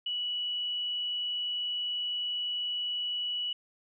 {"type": "tone", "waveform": "sine", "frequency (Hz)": 2943, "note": "F#7", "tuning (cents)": -10, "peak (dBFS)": -30, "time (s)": [0.06, 3.53], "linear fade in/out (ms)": 5, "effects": []}